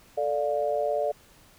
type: chord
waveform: sine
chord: D minor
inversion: second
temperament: just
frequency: 440.5 / 587.3 / 704.8 Hz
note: A4 / D5 / F5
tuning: +2 / 0 / +16 cents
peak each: -30 / -26 / -30 dBFS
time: 0.17-1.12 s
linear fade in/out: 10 ms
effects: pink hiss -56 dBFS RMS until 1.58 s